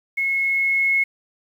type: tone with level ramp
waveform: sine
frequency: 2177 Hz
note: C#7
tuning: 32 cents flat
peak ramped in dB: -19 to -15 dBFS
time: 0.17-1.04 s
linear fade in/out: 10 ms
effects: 8-bit